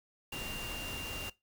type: tone in noise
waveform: sine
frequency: 2785 Hz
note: F7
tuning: 5 cents flat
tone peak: -40 dBFS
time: 0.32-1.3 s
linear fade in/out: 5 ms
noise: pink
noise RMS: -42 dBFS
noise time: 0.32-1.3 s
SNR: -1 dB
effects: noise-tail reverb RT60 0.2 s tail -20 dB re dry